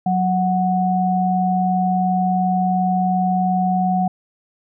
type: tone pair together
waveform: sine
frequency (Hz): 184.2 / 738.6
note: F#3 / F#5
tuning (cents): -7 / -3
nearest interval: 2 octaves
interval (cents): 2404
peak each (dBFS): -18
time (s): 0.06-4.08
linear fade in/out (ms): 5
effects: none